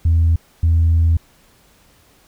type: tone pair in turn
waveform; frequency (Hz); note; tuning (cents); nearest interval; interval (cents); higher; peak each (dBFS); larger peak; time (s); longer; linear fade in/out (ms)
sine; 82.41 / 82.41; E2 / E2; 0 / 0; unison; 0; neither; -9; neither; 0.05-0.36 / 0.63-1.17; second; 5
effects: tanh soft clip ceiling -8 dBFS + pink hiss -53 dBFS RMS until 2.27 s